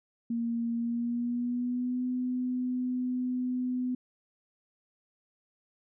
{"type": "tone with pitch glide", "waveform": "sine", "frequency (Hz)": [233.1, 251.3], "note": ["A#3", "B3"], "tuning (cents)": [0, 30], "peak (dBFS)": -28, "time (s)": [0.3, 3.95], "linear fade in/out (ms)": 5, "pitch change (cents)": 130, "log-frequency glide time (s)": [0.75, 2.04], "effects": []}